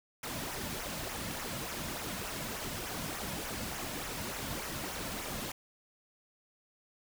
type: noise with flanger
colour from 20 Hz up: pink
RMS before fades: -39 dBFS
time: 0.23-5.52 s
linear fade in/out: 5 ms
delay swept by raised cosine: 0.22 to 2.62 ms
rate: 3.4 Hz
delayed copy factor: -0.55
effects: none